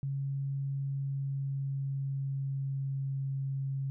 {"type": "tone with pitch glide", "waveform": "sine", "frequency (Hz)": [137.8, 136.06], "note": ["C#3", "C#3"], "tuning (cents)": [-10, -32], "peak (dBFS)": -31, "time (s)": [0.03, 3.9], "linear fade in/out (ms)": 0, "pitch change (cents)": -22, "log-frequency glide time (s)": [0.8, 3.3], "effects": []}